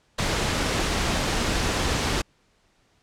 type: noise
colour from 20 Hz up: pink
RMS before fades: -24 dBFS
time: 0.18-2.22 s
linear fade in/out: 10 ms
effects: pink hiss -64 dBFS RMS until 3.02 s + low-pass 7000 Hz 12 dB/octave